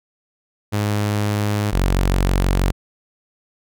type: tone pair in turn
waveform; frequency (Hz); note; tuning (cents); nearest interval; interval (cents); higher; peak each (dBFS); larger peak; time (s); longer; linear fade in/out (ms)
sawtooth; 103.9 / 46.28; G#2 / F#1; +1 / +1; octave + major second; 1400; first; -14 / -11; second; 0.72-1.72 / 1.72-2.72; neither; 20
effects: none